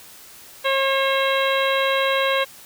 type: harmonic tone with a mistuned harmonic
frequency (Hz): 540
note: C#5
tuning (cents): -45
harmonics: 1 / 2 / 3 / 4 / 5 / 6 / 7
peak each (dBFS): -21 / -24 / -26 / -27 / -28 / -29 / -29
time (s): 0.64-2.45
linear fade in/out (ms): 20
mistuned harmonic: 7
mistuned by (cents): +42
effects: white hiss -44 dBFS RMS until 2.65 s